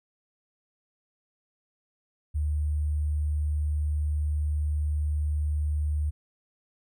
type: tone with sample-and-hold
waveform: sine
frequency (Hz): 75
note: D2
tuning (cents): +37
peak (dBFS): -24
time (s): 2.34-6.11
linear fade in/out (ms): 20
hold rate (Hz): 8820
effects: none